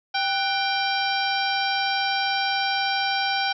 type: harmonic tone with a mistuned harmonic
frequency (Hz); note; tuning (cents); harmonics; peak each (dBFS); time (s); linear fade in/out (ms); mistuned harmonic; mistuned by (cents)
787; G5; +7; 1 / 2 / 3 / 4 / 5 / 6 / 7; -25 / -28 / -30 / -31 / -32 / -33 / -33; 0.14-3.53; 10; 2; -97
effects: none